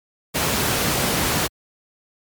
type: noise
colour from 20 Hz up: pink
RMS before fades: -20 dBFS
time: 0.34-1.48 s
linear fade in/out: 20 ms
effects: high-pass 80 Hz 12 dB/octave + MP3 96 kbps